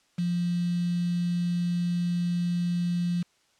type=tone with quantisation; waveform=sine; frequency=174.61 Hz; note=F3; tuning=in tune; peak=-24 dBFS; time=0.18-3.23 s; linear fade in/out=10 ms; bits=7; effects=white hiss -66 dBFS RMS until 3.59 s + low-pass 7000 Hz 12 dB/octave